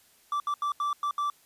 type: tone bursts at uneven times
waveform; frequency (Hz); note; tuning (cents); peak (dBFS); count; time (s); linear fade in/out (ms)
triangle; 1166; D6; -13; -24; 6; 0.32-0.4 / 0.47-0.54 / 0.62-0.72 / 0.8-0.93 / 1.03-1.11 / 1.18-1.3; 2
effects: white hiss -61 dBFS RMS until 1.45 s + resampled to 32000 Hz